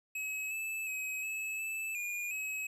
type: tone with pitch steps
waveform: square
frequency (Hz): 2562 / 2620 / 2540 / 2593 / 2627 / 2429 / 2559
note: E7 / E7 / D#7 / E7 / E7 / D#7 / D#7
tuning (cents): -50 / -11 / +35 / -29 / -7 / -42 / +48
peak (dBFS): -36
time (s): 0.15-2.67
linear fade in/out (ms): 5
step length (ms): 360
effects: resampled to 32000 Hz + 12-bit